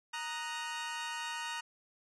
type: chord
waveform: 20% pulse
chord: D# minor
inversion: second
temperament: equal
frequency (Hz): 932.3 / 1244.5 / 1480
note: A#5 / D#6 / F#6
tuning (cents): 0 / 0 / 0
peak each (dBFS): -34 / -40 / -39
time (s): 0.13-1.61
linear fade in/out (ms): 10
effects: resampled to 22050 Hz